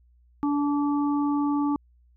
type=harmonic tone; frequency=289.1 Hz; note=D4; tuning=27 cents flat; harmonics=1 / 3 / 4; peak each=-22 / -32 / -34 dBFS; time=0.43-1.76 s; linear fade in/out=0 ms; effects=added 60 Hz sine -56 dBFS peak until 2.16 s